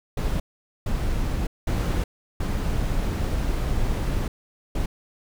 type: noise bursts at uneven times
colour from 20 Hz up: brown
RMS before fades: -24 dBFS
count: 5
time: 0.17-0.4 / 0.86-1.47 / 1.67-2.04 / 2.4-4.28 / 4.75-4.86 s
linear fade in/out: 5 ms
effects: none